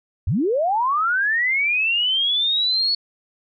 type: linear sweep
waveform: sine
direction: up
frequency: 64.2 to 4428 Hz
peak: -17 dBFS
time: 0.27-2.95 s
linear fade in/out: 5 ms
effects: none